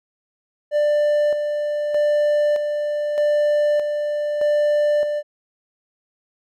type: tone with tremolo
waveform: triangle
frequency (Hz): 592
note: D5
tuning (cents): +14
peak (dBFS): -13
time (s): 0.71-5.23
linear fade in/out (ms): 50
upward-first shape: square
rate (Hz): 0.81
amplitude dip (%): 45
effects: none